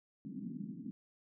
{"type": "band-pass noise", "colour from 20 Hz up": "pink", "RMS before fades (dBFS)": -44, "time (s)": [0.25, 0.91], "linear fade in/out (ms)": 0, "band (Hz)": [160, 280], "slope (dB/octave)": 48, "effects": []}